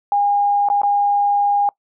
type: tone with dropouts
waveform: sine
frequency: 813 Hz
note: G#5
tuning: 37 cents flat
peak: -13 dBFS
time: 0.12-1.69 s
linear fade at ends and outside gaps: 1 ms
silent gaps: 0.687-0.7 / 0.817-0.833 s
effects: noise-tail reverb RT60 0.1 s tail -23 dB re dry